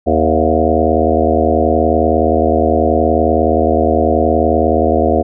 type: harmonic tone with a mistuned harmonic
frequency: 79.2 Hz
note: D#2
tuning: 31 cents sharp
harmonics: 1 / 3 / 4 / 5 / 6 / 7 / 8 / 9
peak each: -18 / -18 / -18 / -18 / -18 / -18 / -18 / -18 dBFS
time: 0.06-5.23 s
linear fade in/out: 20 ms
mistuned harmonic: 8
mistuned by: +77 cents
effects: none